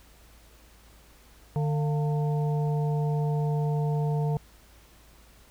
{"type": "harmonic tone with a mistuned harmonic", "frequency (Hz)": 150, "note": "D3", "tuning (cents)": 37, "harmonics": [1, 3, 5, 6], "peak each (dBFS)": [-24, -34, -38, -40], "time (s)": [1.56, 4.37], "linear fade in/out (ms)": 0, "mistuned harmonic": 5, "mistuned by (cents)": -120, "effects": ["added 55 Hz sine -55 dBFS peak until 5.5 s", "pink hiss -57 dBFS RMS until 5.5 s"]}